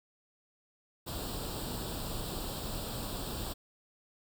pink noise with comb filter, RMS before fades -38 dBFS, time 1.06-3.54 s, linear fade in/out 20 ms, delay 0.24 ms, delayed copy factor +0.75, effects none

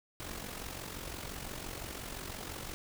pink noise with amplitude modulation, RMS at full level -40 dBFS, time 0.2-2.74 s, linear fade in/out 0 ms, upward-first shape sine, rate 45.8 Hz, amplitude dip 60%, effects none

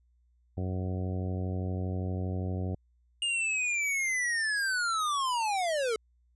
harmonic tone, 92.5 Hz, F#2, in tune, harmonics 1 / 2 / 3 / 4 / 5 / 6 / 7 / 8, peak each -31 / -37 / -41 / -43 / -45 / -47 / -48 / -49 dBFS, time 0.57-2.75 s, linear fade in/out 5 ms
square linear sweep, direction down, 2850 to 425.3 Hz, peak -28 dBFS, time 3.22-5.96 s, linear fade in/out 2 ms
effects added 60 Hz sine -64 dBFS peak until 6.35 s + resampled to 24000 Hz

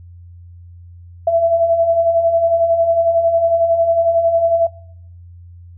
sine beating tone pair, 659.3 / 670.3 Hz, E5 / E5, 0 / +29 cents, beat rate 11 Hz, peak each -19 / -12 dBFS, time 1.27-4.67 s, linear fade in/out 5 ms, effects noise-tail reverb RT60 0.7 s tail -23 dB re dry + added 87 Hz sine -36 dBFS peak until 5.77 s

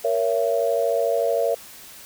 sine chord, A# diminished, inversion none, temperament just, 466.2 / 559.4 / 671.3 Hz, A#4 / C#5 / E5, 0 / +16 / +31 cents, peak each -23 dBFS, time 0.04-1.55 s, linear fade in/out 10 ms, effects white hiss -43 dBFS RMS until 2.05 s

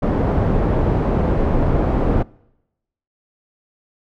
pink low-pass noise, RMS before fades -17 dBFS, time 0.02-2.23 s, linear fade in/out 10 ms, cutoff 690 Hz, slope 12 dB/octave, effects noise-tail reverb RT60 0.9 s tail -25 dB re dry

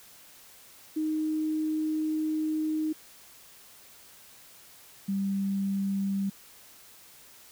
sine tone pair in turn, 311.1 / 196.39 Hz, D#4 / G3, 0 / +3 cents, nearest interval minor sixth, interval 797 cents, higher first, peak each -26 / -26 dBFS, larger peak neither, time 0.96-2.93 / 5.08-6.3 s, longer first, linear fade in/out 10 ms, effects white hiss -53 dBFS RMS until 7.51 s

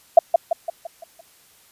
sine tone with echo, 670 Hz, E5, 28 cents sharp, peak -3 dBFS, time 0.17-0.19 s, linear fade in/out 5 ms, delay 170 ms, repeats 6, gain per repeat -6 dB, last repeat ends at 1.21 s, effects white hiss -54 dBFS RMS until 1.71 s + resampled to 32000 Hz

